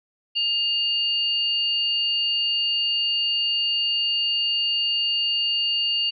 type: tone pair together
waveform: sine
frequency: 2822 / 4500 Hz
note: F7 / C#8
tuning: +17 / +25 cents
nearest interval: minor sixth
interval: 808 cents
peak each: -21 / -27 dBFS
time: 0.35-6.11 s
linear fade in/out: 20 ms
effects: none